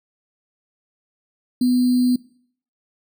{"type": "tone with sample-and-hold", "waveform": "sine", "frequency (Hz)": 249.2, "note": "B3", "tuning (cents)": 16, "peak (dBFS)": -14, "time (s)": [1.61, 2.16], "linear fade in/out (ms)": 5, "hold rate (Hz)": 4410, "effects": ["noise-tail reverb RT60 0.6 s tail -22 dB re dry"]}